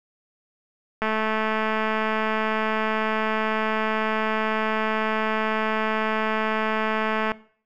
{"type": "click train", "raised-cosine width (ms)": 0.5, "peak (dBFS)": -10, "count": 1374, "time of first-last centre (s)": [1.02, 7.318], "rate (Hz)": 218, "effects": ["noise-tail reverb RT60 0.5 s tail -19 dB re dry"]}